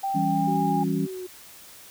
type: tone with pitch glide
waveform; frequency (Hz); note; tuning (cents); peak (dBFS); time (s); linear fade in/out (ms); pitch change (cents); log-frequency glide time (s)
sine; 784 to 815.4; G5 to G#5; 0 to -32; -24; 0.03-0.84; 10; +68; 0.28-0.58
type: chord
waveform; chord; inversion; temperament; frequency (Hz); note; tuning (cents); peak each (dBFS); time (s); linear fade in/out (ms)
sine; C# diminished; first; equal; 164.81 / 196 / 277.2; E3 / G3 / C#4; 0 / 0 / 0; -27; 0.14-1.07; 20
type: tone with vibrato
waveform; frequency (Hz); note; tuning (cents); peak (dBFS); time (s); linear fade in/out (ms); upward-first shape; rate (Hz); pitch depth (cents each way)
sine; 370; F#4; 0; -32; 0.47-1.27; 10; triangle; 2.1; 42
effects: white hiss -47 dBFS RMS until 1.9 s